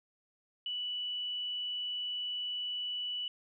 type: tone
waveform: sine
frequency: 2960 Hz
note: F#7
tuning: in tune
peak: -34 dBFS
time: 0.66-3.28 s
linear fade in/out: 2 ms
effects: none